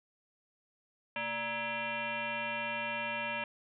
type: tone with frequency modulation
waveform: sine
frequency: 1661.2 Hz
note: G#6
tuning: in tune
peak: -33 dBFS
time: 1.16-3.44 s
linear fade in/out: 2 ms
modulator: 358 Hz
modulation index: 3.4
effects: none